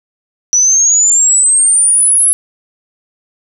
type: exponential sweep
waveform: sine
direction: up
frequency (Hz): 5870 to 11030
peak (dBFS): -6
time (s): 0.53-2.33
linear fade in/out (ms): 0
effects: none